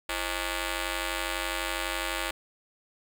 5% pulse ring-modulated tone, 290 Hz, D4, 22 cents flat, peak -15 dBFS, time 0.09-2.31 s, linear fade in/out 5 ms, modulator 244 Hz, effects none

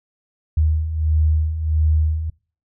sine beating tone pair, 76.8 / 78.3 Hz, D#2 / D#2, -22 / +11 cents, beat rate 1.5 Hz, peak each -22 / -16 dBFS, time 0.57-2.3 s, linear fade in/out 5 ms, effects noise-tail reverb RT60 0.4 s tail -25 dB re dry

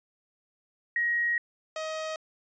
sine / sawtooth tone pair in turn, 1890 / 630.7 Hz, A#6 / D#5, +23 / +23 cents, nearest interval octave + perfect fifth, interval 1900 cents, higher first, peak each -24 / -28 dBFS, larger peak first, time 0.96-1.38 / 1.76-2.16 s, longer first, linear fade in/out 2 ms, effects resampled to 16000 Hz

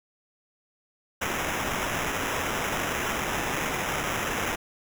white noise with sample-and-hold, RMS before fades -29 dBFS, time 1.21-4.56 s, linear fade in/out 10 ms, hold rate 4410 Hz, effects none

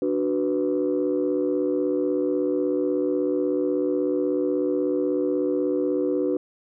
sine chord, B minor, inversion first, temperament equal, 293.7 / 370 / 493.9 Hz, D4 / F#4 / B4, 0 / 0 / 0 cents, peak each -24 / -24 / -25 dBFS, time 0.02-6.37 s, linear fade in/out 2 ms, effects tanh soft clip ceiling -14 dBFS

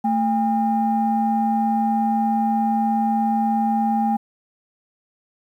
sine tone pair together, 222.9 / 806.1 Hz, A3 / G5, +23 / +48 cents, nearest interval octave + minor seventh, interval 2225 cents, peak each -19 dBFS, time 0.04-4.17 s, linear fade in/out 10 ms, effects tanh soft clip ceiling -10 dBFS + 9-bit

